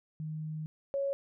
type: tone pair in turn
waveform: sine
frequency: 155.56 / 554.4 Hz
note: D#3 / C#5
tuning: 0 / 0 cents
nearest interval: octave + minor seventh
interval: 2200 cents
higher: second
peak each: -35 / -29 dBFS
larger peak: second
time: 0.2-0.66 / 0.94-1.13 s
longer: first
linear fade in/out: 0 ms
effects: none